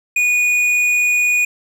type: tone with tanh clipping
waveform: sine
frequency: 2461 Hz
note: D#7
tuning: 20 cents flat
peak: -14 dBFS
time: 0.16-1.45 s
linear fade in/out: 5 ms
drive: 9 dB
effects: none